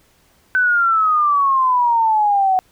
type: exponential sweep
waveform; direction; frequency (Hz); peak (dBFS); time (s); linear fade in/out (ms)
sine; down; 1525 to 740; -12; 0.55-2.59; 0
effects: pink hiss -56 dBFS RMS until 2.71 s